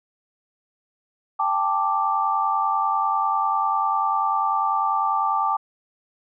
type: chord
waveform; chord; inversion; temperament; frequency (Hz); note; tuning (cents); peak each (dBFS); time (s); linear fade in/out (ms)
sine; G suspended second; none; equal with one note detuned; 789.9 / 880 / 1174.7; G5 / A5 / D6; +13 / 0 / 0; -25 / -24 / -22; 1.39-5.57; 10
effects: none